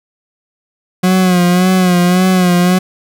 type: tone with vibrato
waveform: 40% pulse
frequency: 181.4 Hz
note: F#3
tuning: 34 cents flat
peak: -7 dBFS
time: 1.03-2.79 s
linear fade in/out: 10 ms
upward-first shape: sine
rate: 1.8 Hz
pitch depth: 51 cents each way
effects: none